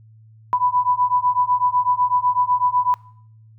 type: beating tone pair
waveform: sine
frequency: 987.8 / 995.8 Hz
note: B5 / B5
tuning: 0 / +14 cents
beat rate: 8 Hz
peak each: -19 dBFS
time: 0.53-2.94 s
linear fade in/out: 0 ms
effects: noise-tail reverb RT60 0.6 s tail -21 dB re dry + added 110 Hz sine -45 dBFS peak until 3.58 s